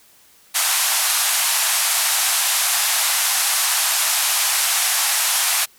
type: band-pass noise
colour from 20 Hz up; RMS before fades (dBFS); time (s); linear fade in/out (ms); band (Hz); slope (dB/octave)
white; -19; 0.54-5.66; 20; 680 to 13000; 48
effects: white hiss -52 dBFS RMS until 5.78 s